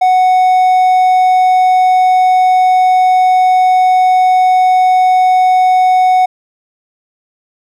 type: tone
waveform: triangle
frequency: 740 Hz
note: F#5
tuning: in tune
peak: -4 dBFS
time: 0.01-6.26 s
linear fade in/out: 10 ms
effects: none